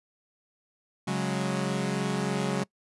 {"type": "chord", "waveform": "sawtooth", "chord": "C# suspended fourth", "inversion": "none", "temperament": "equal with one note detuned", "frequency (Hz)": [138.59, 184.46, 207.7], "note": ["C#3", "F#3", "G#3"], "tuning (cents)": [0, -5, 0], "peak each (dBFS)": [-28, -26, -28], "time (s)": [1.07, 2.64], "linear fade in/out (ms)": 10, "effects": ["noise-tail reverb RT60 0.1 s tail -23 dB re dry", "resampled to 24000 Hz"]}